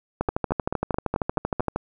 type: two click trains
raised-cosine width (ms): 1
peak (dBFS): -9 / -11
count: 21 / 7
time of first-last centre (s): 0.21-1.76 / 0.29-1.597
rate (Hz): 12.9 / 4.59
effects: none